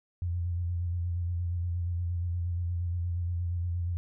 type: tone with vibrato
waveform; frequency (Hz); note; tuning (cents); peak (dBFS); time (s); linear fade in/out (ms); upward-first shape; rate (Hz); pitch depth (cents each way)
sine; 87; F2; -6; -28; 0.22-3.97; 0; square; 8.5; 30
effects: none